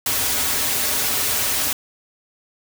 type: noise with comb filter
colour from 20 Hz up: white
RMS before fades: -21 dBFS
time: 0.06-1.73 s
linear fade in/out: 2 ms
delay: 5.8 ms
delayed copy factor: -0.85
effects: none